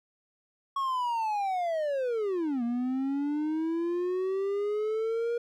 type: linear two-way sweep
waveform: triangle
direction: down then up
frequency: 1108.7 to 233.1 to 476.1 Hz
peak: -25 dBFS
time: 0.76-5.38 s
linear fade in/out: 5 ms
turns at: 2.63 s
effects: none